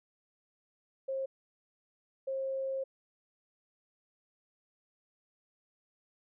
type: tone bursts at uneven times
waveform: sine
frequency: 535 Hz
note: C5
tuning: 38 cents sharp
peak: -32 dBFS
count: 2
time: 1.08-1.26 / 2.27-2.84 s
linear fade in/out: 10 ms
effects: none